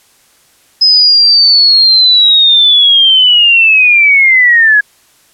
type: linear sweep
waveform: sine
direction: down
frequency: 5100 to 1657 Hz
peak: -3 dBFS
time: 0.81-4.81 s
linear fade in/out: 10 ms
effects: white hiss -48 dBFS RMS until 5.33 s + low-pass 12000 Hz 12 dB/octave